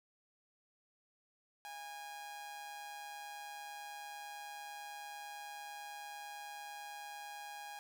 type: tone with amplitude modulation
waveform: sawtooth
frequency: 820 Hz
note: G#5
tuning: 22 cents flat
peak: -40 dBFS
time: 1.65-7.79 s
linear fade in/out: 0 ms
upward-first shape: sine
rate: 149 Hz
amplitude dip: 45%
effects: none